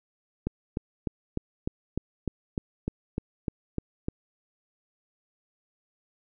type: click train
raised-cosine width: 3 ms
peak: -15 dBFS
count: 13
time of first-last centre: 0.47-4.084 s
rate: 3.32 Hz
effects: none